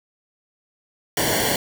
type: noise with comb filter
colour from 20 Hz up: pink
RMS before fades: -21 dBFS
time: 1.17-1.56 s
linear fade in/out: 2 ms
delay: 0.79 ms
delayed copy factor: -0.9
effects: none